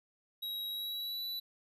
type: tone with pitch glide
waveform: square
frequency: 3840 to 3957 Hz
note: B7 to B7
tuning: -49 to +3 cents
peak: -37 dBFS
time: 0.42-1.4 s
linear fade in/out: 10 ms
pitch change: +52 cents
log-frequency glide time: 0.68-1.23 s
effects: none